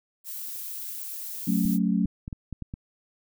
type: noise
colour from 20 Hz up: violet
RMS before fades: -36 dBFS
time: 0.24-1.79 s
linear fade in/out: 50 ms
type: chord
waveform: sine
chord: F# minor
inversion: none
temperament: equal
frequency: 185 / 220 / 277.2 Hz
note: F#3 / A3 / C#4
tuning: 0 / 0 / 0 cents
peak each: -24 / -25 / -29 dBFS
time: 1.47-2.06 s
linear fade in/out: 10 ms
type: clicks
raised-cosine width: 5 ms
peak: -22 dBFS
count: 7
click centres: 1.653 / 2.055 / 2.279 / 2.328 / 2.527 / 2.623 / 2.739 s
effects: none